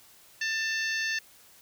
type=harmonic tone; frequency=890 Hz; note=A5; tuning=20 cents sharp; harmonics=2 / 3 / 4 / 5 / 6 / 7; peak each=-29 / -35 / -41 / -38 / -41 / -41 dBFS; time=0.41-1.19 s; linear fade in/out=5 ms; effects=white hiss -56 dBFS RMS until 1.61 s